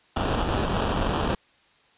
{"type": "noise with sample-and-hold", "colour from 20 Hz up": "pink", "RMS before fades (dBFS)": -25, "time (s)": [0.16, 1.35], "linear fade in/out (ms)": 5, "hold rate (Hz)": 2100, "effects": ["white hiss -60 dBFS RMS until 1.97 s", "resampled to 8000 Hz"]}